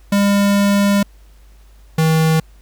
square tone pair in turn, 201.2 / 159.69 Hz, G3 / D#3, +45 / +45 cents, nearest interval major third, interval 400 cents, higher first, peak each -12 dBFS, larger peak neither, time 0.12-1.03 / 1.98-2.4 s, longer first, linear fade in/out 5 ms, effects added 50 Hz sine -42 dBFS peak until 2.61 s + pink hiss -55 dBFS RMS until 2.61 s

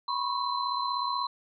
sine tone cluster, 979 / 1015 / 1096 / 4061 Hz, B5 / B5 / C#6 / B7, -15 / +47 / -20 / +48 cents, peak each -32 / -37 / -31 / -35 dBFS, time 0.08-1.27 s, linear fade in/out 5 ms, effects none

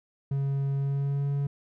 triangle tone with pitch glide, 138.3 to 141.12 Hz, C#3 to C#3, -4 to +31 cents, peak -23 dBFS, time 0.31-1.47 s, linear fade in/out 5 ms, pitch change +35 cents, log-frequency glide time 0.76-1.28 s, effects none

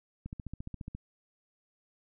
click train, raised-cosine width 5 ms, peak -27 dBFS, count 11, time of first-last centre 0.26-0.95 s, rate 14.5 Hz, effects none

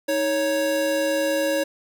square tone pair together, 314.7 / 554.4 Hz, D#4 / C#5, +20 / 0 cents, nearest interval minor seventh, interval 980 cents, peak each -27 / -22 dBFS, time 0.08-1.64 s, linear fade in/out 10 ms, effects none

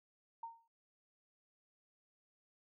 sine tone with exponential decay, 919 Hz, A#5, 25 cents flat, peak -40 dBFS, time 0.43-0.68 s, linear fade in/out 5 ms, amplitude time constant 53 ms, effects none

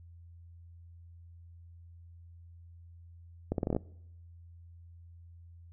accelerating click train, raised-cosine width 2 ms, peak -17 dBFS, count 8, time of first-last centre 3.52-3.765 s, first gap 62 ms, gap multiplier 0.8, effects noise-tail reverb RT60 0.8 s tail -23 dB re dry + added 85 Hz sine -50 dBFS peak until 5.72 s

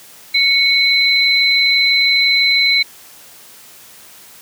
sine tone pair together, 2217 / 4043 Hz, C#7 / B7, 0 / +40 cents, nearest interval minor seventh, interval 1040 cents, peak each -13 dBFS, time 0.34-2.83 s, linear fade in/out 10 ms, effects white hiss -41 dBFS RMS until 4.41 s + high-pass 80 Hz 12 dB/octave

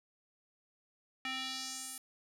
square tone with band-pass filter sweep, 261.6 Hz, C4, in tune, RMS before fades -41 dBFS, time 1.25-1.98 s, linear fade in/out 2 ms, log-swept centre 2400 to 11000 Hz, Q 1.9, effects none

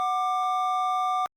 triangle tone pair together, 740 / 1187.5 Hz, F#5 / D6, 0 / +19 cents, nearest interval minor sixth, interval 819 cents, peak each -24 dBFS, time 0-1.26 s, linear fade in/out 0 ms, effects Opus 32 kbps

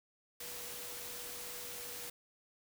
sine tone in noise, 485.5 Hz, B4, 30 cents flat, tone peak -54 dBFS, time 0.4-2.1 s, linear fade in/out 5 ms, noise white, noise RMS -45 dBFS, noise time 0.4-2.1 s, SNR -12 dB, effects none

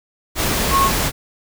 sine tone in noise, 1091 Hz, C#6, 28 cents flat, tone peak -13 dBFS, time 0.7-0.91 s, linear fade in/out 50 ms, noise pink, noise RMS -19 dBFS, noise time 0.35-1.12 s, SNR +3 dB, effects none

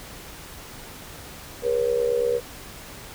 sine tone with amplitude modulation, 479.9 Hz, B4, 50 cents flat, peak -16 dBFS, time 1.62-2.41 s, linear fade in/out 50 ms, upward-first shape sine, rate 68.6 Hz, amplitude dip 80%, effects pink hiss -41 dBFS RMS until 3.14 s

